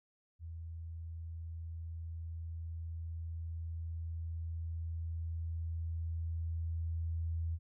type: tone with level ramp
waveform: sine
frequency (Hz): 82.41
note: E2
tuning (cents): 0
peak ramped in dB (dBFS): -42 to -33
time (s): 0.39-7.59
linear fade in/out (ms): 50
effects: none